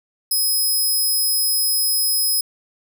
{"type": "tone", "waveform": "10% pulse", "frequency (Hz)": 5100, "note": "D#8", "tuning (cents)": 42, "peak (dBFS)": -11, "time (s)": [0.31, 2.41], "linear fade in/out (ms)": 5, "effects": []}